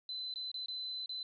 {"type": "tone with dropouts", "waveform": "sine", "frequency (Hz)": 4033, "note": "B7", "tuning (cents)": 36, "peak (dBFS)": -38, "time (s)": [0.09, 1.23], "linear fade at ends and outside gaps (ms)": 2, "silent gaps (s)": [[0.34, 0.358], [0.516, 0.542], [0.66, 0.683], [1.06, 1.093]], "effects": []}